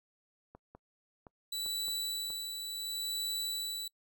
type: clicks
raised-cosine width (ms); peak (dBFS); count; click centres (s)
1; -36; 6; 0.55 / 0.75 / 1.268 / 1.662 / 1.883 / 2.303
type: tone with tremolo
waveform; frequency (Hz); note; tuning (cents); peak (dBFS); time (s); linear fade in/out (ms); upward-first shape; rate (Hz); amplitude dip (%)
sawtooth; 3951; B7; 0; -30; 1.52-3.88; 5; sine; 0.7; 45
effects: noise-tail reverb RT60 0.1 s tail -26 dB re dry